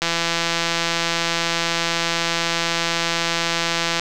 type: click train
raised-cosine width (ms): 0.2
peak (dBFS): -3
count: 669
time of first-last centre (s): 0.02-3.996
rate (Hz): 168
effects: none